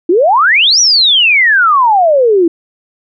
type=exponential two-way sweep; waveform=sine; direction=up then down; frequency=322.7 to 5960 to 322.7 Hz; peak=-5 dBFS; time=0.09-2.48 s; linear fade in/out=5 ms; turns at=0.8 s; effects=none